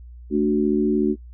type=chord; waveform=sine; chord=D major; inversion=second; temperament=equal; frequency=220 / 293.7 / 370 Hz; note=A3 / D4 / F#4; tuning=0 / 0 / 0 cents; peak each=-21 dBFS; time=0.3-1.16 s; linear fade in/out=50 ms; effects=noise-tail reverb RT60 0.1 s tail -22 dB re dry + added 60 Hz sine -38 dBFS peak until 1.33 s